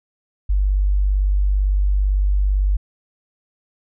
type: tone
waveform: sine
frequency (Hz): 48.92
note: G1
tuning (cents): -3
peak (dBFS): -14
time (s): 0.49-2.77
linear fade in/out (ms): 10
effects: none